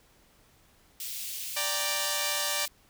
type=high-pass noise; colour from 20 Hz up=white; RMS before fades=-37 dBFS; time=1-2.68 s; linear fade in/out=2 ms; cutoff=2500 Hz; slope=24 dB/octave
type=chord; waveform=5% pulse; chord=G minor; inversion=second; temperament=equal; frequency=587.3 / 784 / 932.3 Hz; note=D5 / G5 / Bb5; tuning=0 / 0 / 0 cents; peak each=-19 / -24 / -22 dBFS; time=1.56-2.66 s; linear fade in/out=10 ms
effects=pink hiss -62 dBFS RMS until 2.89 s